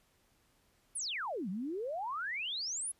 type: exponential two-way sweep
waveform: sine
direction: down then up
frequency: 11000 to 174.61 to 11000 Hz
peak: -35 dBFS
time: 0.95-2.92 s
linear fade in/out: 10 ms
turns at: 1.49 s
effects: pink hiss -71 dBFS RMS until 2.99 s + resampled to 32000 Hz